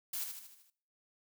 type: noise with echo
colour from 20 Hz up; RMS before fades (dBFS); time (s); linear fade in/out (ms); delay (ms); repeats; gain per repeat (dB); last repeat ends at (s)
blue; -38; 0.13-0.24; 5; 77; 6; -5; 0.702
effects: noise-tail reverb RT60 0.5 s tail -19 dB re dry